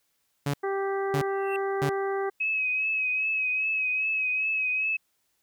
sawtooth tone bursts, 142.6 Hz, C#3, 49 cents sharp, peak -21 dBFS, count 3, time 0.46-1.894 s, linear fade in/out 5 ms, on 78 ms, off 600 ms
harmonic tone, 391.9 Hz, G4, in tune, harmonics 1 / 2 / 3 / 4 / 5, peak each -27 / -33 / -37 / -39 / -41 dBFS, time 0.63-2.3 s, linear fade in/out 10 ms
triangle tone with exponential growth, 2700 Hz, E7, 41 cents sharp, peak -28 dBFS, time 1.28-1.56 s, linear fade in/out 1 ms, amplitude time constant 59 ms
sine tone with vibrato, 2553 Hz, D#7, 44 cents sharp, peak -24 dBFS, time 2.4-4.97 s, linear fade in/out 10 ms, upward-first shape triangle, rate 2.5 Hz, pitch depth 45 cents each way
effects white hiss -73 dBFS RMS until 5.42 s

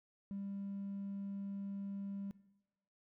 triangle tone, 198.3 Hz, G3, 20 cents sharp, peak -37 dBFS, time 0.31-2.31 s, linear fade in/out 0 ms, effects noise-tail reverb RT60 0.9 s tail -20 dB re dry + tanh soft clip ceiling -36 dBFS

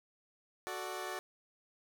15% pulse chord, D major, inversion first, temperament equal, 370 / 440 / 587.3 Hz, F#4 / A4 / D5, 0 / 0 / 0 cents, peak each -35 / -39 / -38 dBFS, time 0.67-1.19 s, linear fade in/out 0 ms, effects none

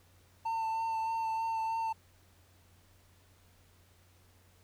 triangle tone with vibrato, 898 Hz, A5, 35 cents sharp, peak -29 dBFS, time 0.45-1.93 s, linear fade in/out 10 ms, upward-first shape sine, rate 3.2 Hz, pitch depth 16 cents each way, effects added 90 Hz sine -63 dBFS peak until 4.63 s + pink hiss -66 dBFS RMS until 4.63 s

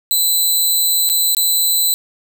5% pulse tone with dropouts, 4007 Hz, B7, 24 cents sharp, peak -6 dBFS, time 0.11-1.94 s, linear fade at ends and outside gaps 0 ms, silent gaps 1.091-1.098 / 1.348-1.368 s, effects none

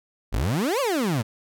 30% pulse exponential two-way sweep, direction up then down, 41.81 to 587.3 to 104.3 Hz, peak -19 dBFS, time 0.32-1.23 s, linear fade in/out 20 ms, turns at 0.8 s, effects none

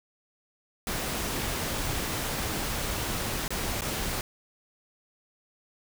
pink noise with dropouts, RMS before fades -31 dBFS, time 0.87-4.21 s, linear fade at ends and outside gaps 1 ms, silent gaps 3.48-3.505 / 3.809-3.819 s, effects none

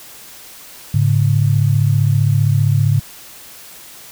sine tone pair together, 105.94 / 141.2 Hz, G#2 / C#3, +35 / +32 cents, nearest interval perfect fourth, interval 497 cents, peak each -13 / -14 dBFS, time 0.94-3 s, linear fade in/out 5 ms, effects white hiss -38 dBFS RMS until 4.11 s

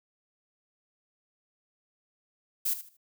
violet noise with echo, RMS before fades -28 dBFS, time 2.65-2.74 s, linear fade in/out 10 ms, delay 77 ms, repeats 3, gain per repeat -12 dB, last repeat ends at 2.971 s, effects none

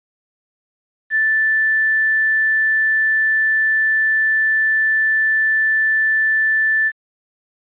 sine tone with quantisation, 1760 Hz, A6, in tune, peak -13 dBFS, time 1.1-6.92 s, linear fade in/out 50 ms, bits 7, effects resampled to 8000 Hz

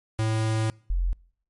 square / sine tone pair in turn, 110.4 / 43.59 Hz, A2 / F1, +6 / -3 cents, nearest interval octave + major third, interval 1609 cents, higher first, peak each -23 / -21 dBFS, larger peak second, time 0.19-0.7 / 0.9-1.13 s, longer first, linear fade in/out 0 ms, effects noise-tail reverb RT60 0.6 s tail -25 dB re dry + MP3 48 kbps

